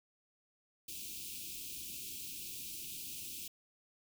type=band-stop noise; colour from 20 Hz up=white; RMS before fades=-45 dBFS; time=0.88-3.48 s; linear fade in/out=5 ms; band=390 to 2400 Hz; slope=96 dB/octave; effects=none